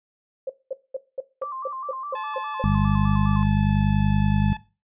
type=tone bursts; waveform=sine; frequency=533 Hz; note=C5; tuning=32 cents sharp; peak=-24 dBFS; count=10; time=0.47-2.62 s; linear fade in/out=5 ms; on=26 ms; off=210 ms
type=tone with vibrato; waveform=sine; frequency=1108.7 Hz; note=C#6; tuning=in tune; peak=-30 dBFS; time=1.42-3.43 s; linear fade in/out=0 ms; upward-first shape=square; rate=4.9 Hz; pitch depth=89 cents each way
type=tone; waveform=sawtooth; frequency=866 Hz; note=A5; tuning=28 cents flat; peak=-28 dBFS; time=2.15-4.57 s; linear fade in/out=5 ms
type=harmonic tone; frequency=50.5 Hz; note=G#1; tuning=48 cents flat; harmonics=1 / 2 / 3 / 4; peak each=-23 / -23 / -23 / -23 dBFS; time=2.64-4.53 s; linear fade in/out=0 ms
effects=noise-tail reverb RT60 0.3 s tail -17 dB re dry + resampled to 8000 Hz